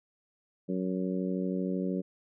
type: harmonic tone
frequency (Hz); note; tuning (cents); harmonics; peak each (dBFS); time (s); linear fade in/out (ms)
92.9; F#2; +7; 2 / 3 / 4 / 5 / 6; -31 / -35 / -37 / -39 / -41; 0.68-2.02; 20
effects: none